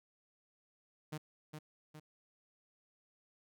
sawtooth tone with echo, 153.3 Hz, D#3, 25 cents flat, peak -36 dBFS, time 1.12-1.18 s, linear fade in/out 10 ms, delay 410 ms, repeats 2, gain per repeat -5 dB, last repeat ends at 2 s, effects none

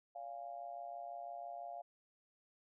sine tone with amplitude modulation, 697 Hz, F5, 4 cents flat, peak -40 dBFS, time 0.15-1.82 s, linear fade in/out 10 ms, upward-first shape sine, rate 126 Hz, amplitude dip 85%, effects none

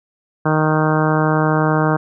harmonic tone, 155.3 Hz, D#3, 3 cents flat, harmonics 1 / 2 / 3 / 4 / 5 / 6 / 7 / 8 / 9 / 10, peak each -17 / -20 / -22 / -23 / -24 / -25 / -25 / -26 / -27 / -27 dBFS, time 0.45-1.97 s, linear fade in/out 10 ms, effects none

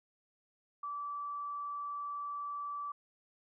sine tone, 1158 Hz, D6, 25 cents flat, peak -37 dBFS, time 0.83-2.92 s, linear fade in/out 5 ms, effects none

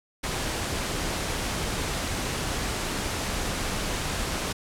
pink noise, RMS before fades -29 dBFS, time 0.23-4.53 s, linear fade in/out 10 ms, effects low-pass 10000 Hz 12 dB/octave

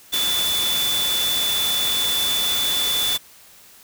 sine tone in noise, 3484 Hz, A7, 18 cents flat, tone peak -20 dBFS, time 0.12-3.18 s, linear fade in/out 20 ms, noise white, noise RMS -25 dBFS, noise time 0.12-3.18 s, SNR +2 dB, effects white hiss -48 dBFS RMS until 3.83 s

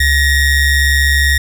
square ring-modulated tone, 909 Hz, A#5, 44 cents flat, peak -7 dBFS, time 0-1.38 s, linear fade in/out 5 ms, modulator 980 Hz, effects none

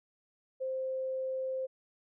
sine tone, 523.3 Hz, C5, in tune, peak -32 dBFS, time 0.6-1.67 s, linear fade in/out 20 ms, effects none

